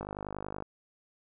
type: click train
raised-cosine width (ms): 1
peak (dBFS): -23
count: 32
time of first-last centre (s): 0.01-0.624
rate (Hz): 50.5
effects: none